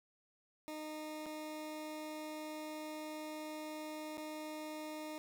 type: tone with dropouts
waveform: 20% pulse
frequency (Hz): 307.7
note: D#4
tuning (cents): -19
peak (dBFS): -38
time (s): 0.68-5.18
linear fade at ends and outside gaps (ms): 0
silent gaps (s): 1.259-1.265 / 4.172-4.18
effects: none